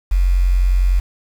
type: tone with quantisation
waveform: sine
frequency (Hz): 45.31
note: F#1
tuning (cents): -36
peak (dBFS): -11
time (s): 0.11-1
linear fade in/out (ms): 10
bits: 6
effects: none